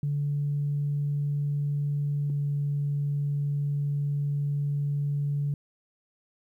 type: tone pair in turn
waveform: sine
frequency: 144.5 / 143.69 Hz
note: D3 / D3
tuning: -28 / -37 cents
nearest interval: unison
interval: 9 cents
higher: first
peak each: -24 dBFS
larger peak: neither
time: 0.03-2.3 / 2.3-5.54 s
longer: second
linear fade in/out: 2 ms
effects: tanh soft clip ceiling -20 dBFS + 11-bit